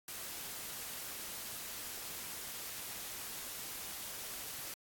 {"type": "noise", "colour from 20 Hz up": "white", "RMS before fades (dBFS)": -44, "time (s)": [0.08, 4.74], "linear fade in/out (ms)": 2, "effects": ["AAC 64 kbps"]}